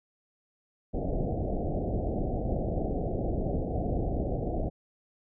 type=low-pass noise; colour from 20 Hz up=pink; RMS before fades=-30 dBFS; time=0.93-4.7 s; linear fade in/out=20 ms; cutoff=750 Hz; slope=96 dB/octave; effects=none